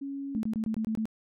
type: tone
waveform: sine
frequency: 277.2 Hz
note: C#4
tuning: in tune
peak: -33 dBFS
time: 0.01-0.39 s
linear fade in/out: 10 ms
type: tone bursts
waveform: sine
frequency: 220 Hz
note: A3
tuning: in tune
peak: -27 dBFS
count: 7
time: 0.35-1.055 s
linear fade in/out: 0 ms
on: 81 ms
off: 23 ms
effects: none